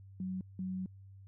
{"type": "tone bursts at uneven times", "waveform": "sine", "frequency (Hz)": 186.4, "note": "F#3", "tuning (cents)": 13, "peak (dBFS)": -35, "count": 2, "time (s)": [[0.2, 0.41], [0.59, 0.86]], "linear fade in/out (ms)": 2, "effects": ["added 97 Hz sine -51 dBFS peak until 1.27 s"]}